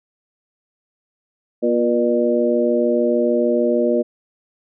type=harmonic tone with a mistuned harmonic; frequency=120 Hz; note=B2; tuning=49 cents flat; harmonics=2 / 3 / 4 / 5; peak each=-20 / -20 / -20 / -20 dBFS; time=1.62-4.03 s; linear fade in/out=20 ms; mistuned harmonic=3; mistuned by=-32 cents; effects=none